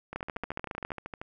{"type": "two click trains", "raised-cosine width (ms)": 0.5, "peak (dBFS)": [-18, -23], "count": [12, 15], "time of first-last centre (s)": [[0.16, 0.919], [0.13, 1.215]], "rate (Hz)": [14.5, 12.9], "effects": []}